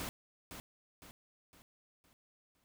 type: noise with echo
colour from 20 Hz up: pink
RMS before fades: -41 dBFS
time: 0-0.09 s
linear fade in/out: 0 ms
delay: 510 ms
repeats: 5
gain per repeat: -7 dB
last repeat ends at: 2.64 s
effects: none